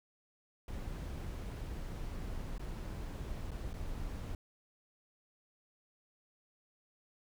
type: noise with dropouts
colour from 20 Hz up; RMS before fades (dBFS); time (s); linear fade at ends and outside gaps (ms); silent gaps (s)
brown; -41; 0.68-4.35; 2; 2.581-2.594 / 3.508-3.515 / 3.732-3.739
effects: none

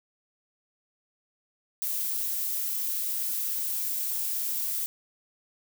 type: noise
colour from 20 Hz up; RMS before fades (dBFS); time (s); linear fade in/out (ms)
violet; -30; 1.82-4.86; 0
effects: none

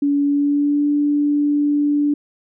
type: tone with pitch glide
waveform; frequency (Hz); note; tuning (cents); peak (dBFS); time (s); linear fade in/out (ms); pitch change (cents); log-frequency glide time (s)
sine; 285.1 to 291.6; C#4 to D4; +49 to -12; -14; 0.02-2.14; 5; +39; 0.25-0.88
effects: none

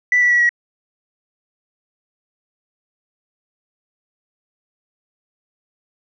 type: tone with pitch steps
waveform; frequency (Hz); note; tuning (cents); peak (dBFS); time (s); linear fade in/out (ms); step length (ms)
sine; 1975.5 / 1955.1 / 1934.8 / 1914.8; B6 / B6 / B6 / A#6; 0 / -18 / -36 / +46; -10; 0.12-0.492; 2; 93
effects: tanh soft clip ceiling -7 dBFS

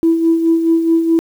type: tone with tremolo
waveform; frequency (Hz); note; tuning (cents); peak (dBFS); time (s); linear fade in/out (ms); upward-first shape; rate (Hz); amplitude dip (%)
sine; 329.6; E4; 0; -7; 0.03-1.19; 0; sine; 4.7; 55
effects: tanh soft clip ceiling -3 dBFS + 7-bit

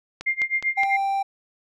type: click train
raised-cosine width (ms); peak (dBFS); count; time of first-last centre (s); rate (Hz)
0.2; -16; 4; 0.21-0.834; 4.81
type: tone with tremolo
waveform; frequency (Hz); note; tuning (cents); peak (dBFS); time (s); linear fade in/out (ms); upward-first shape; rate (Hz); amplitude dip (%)
sine; 2110; C7; +14; -18; 0.26-0.97; 10; sine; 7.7; 95
type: tone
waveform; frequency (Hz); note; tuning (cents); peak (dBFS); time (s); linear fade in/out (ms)
triangle; 786; G5; +4; -19; 0.77-1.23; 10
effects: none

